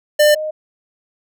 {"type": "tone pair in turn", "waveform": ["square", "sine"], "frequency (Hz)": [598, 618], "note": ["D5", "D#5"], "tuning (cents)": [31, -12], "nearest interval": "minor second", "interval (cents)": 57, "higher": "second", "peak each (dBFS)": [-9, -20], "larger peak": "first", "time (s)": [[0.19, 0.35], [0.35, 0.51]], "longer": "neither", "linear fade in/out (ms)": 10, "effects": []}